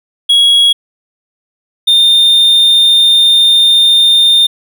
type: tone pair in turn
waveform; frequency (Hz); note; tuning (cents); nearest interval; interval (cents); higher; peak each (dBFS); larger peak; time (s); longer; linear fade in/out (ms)
triangle; 3322 / 3627; G#7 / A#7; 0 / -48; major second; 152; second; -3; neither; 0.29-0.73 / 1.87-4.47; second; 10
effects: none